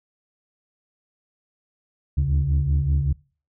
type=tone cluster; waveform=sine; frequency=70.9 / 76.1 / 139.1 Hz; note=C#2 / D#2 / C#3; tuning=+40 / -38 / +6 cents; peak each=-21 dBFS; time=2.17-3.13 s; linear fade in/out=10 ms; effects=noise-tail reverb RT60 0.4 s tail -25 dB re dry + tanh soft clip ceiling -13 dBFS